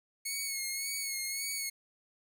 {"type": "tone with vibrato", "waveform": "10% pulse", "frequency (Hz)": 2192, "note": "C#7", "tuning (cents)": -20, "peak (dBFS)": -25, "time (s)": [0.25, 1.7], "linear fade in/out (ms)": 10, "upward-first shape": "sine", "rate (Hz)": 1.8, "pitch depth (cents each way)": 44, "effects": []}